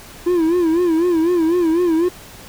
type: tone with vibrato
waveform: triangle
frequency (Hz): 338.4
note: E4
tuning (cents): +45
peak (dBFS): -11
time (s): 0.26-2.09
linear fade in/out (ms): 10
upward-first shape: sine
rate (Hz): 4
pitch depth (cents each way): 110
effects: pink hiss -39 dBFS RMS until 2.48 s